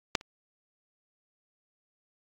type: clicks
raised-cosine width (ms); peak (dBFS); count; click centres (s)
0.2; -6 / -29; 2; 0.152 / 0.211
effects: AAC 64 kbps